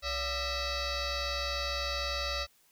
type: tone with frequency modulation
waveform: sine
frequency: 1975.5 Hz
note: B6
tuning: in tune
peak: -29 dBFS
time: 0.02-2.47 s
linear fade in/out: 50 ms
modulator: 637 Hz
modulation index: 4.8
effects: tanh soft clip ceiling -28 dBFS + white hiss -66 dBFS RMS until 2.71 s